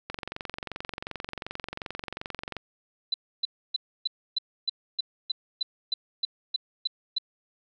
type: click train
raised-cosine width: 0.3 ms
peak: -18 dBFS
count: 57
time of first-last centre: 0.1-2.567 s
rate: 22.7 Hz
type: tone bursts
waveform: sine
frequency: 4000 Hz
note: B7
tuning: 21 cents sharp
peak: -23 dBFS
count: 14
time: 3.12-7.184 s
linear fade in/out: 5 ms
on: 21 ms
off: 290 ms
effects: none